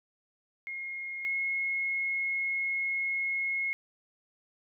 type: tone pair in turn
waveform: sine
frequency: 2147 / 2166 Hz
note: C7 / C#7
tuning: +44 / -41 cents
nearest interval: unison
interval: 15 cents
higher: second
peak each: -35 / -28 dBFS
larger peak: second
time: 0.67-1.25 / 1.25-3.73 s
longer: second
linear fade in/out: 0 ms
effects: none